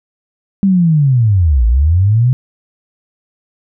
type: linear two-way sweep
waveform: sine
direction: down then up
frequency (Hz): 200 to 53.8 to 130.8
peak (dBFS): -7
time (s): 0.63-2.33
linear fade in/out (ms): 0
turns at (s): 1.66
effects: none